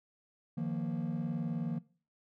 triangle chord, Eb suspended second, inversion none, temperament equal, 155.56 / 174.61 / 233.1 Hz, Eb3 / F3 / Bb3, 0 / 0 / 0 cents, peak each -34 dBFS, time 0.57-1.79 s, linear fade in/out 10 ms, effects noise-tail reverb RT60 0.4 s tail -21 dB re dry + tanh soft clip ceiling -26 dBFS

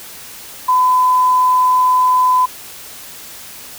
sine tone, 1009 Hz, B5, 37 cents sharp, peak -9 dBFS, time 0.68-2.46 s, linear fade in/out 10 ms, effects white hiss -34 dBFS RMS until 3.78 s

